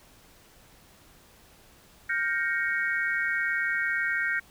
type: chord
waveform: sine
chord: G half-diminished seventh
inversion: third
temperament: equal with one note detuned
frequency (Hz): 1409.9 / 1568 / 1864.7 / 2217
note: F6 / G6 / Bb6 / Db7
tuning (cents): +16 / 0 / 0 / 0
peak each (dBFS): -33 / -29 / -29 / -33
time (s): 2.09-4.4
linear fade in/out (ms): 10
effects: pink hiss -56 dBFS RMS until 4.5 s